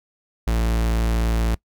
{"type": "tone", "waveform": "45% pulse", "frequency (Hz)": 56.4, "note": "A1", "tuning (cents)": 44, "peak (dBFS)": -18, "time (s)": [0.47, 1.55], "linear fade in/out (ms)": 5, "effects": ["noise-tail reverb RT60 0.1 s tail -22 dB re dry"]}